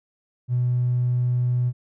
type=tone with tanh clipping; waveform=triangle; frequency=123.47 Hz; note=B2; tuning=in tune; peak=-18 dBFS; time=0.48-1.73 s; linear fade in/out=50 ms; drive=1 dB; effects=none